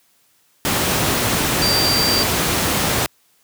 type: tone in noise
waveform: sine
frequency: 4701 Hz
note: D8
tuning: 1 cent sharp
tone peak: -17 dBFS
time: 1.62-2.23 s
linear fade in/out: 0 ms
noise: pink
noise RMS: -18 dBFS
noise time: 0.65-3.06 s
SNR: -2 dB
effects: white hiss -59 dBFS RMS until 3.43 s + high-pass 80 Hz 12 dB/octave